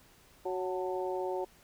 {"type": "harmonic tone with a mistuned harmonic", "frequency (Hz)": 185, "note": "F#3", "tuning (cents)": 0, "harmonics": [2, 3, 4, 5], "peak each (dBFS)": [-34, -38, -40, -40], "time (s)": [0.45, 1.45], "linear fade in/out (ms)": 10, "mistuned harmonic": 5, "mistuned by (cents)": -64, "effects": ["pink hiss -61 dBFS RMS until 1.63 s"]}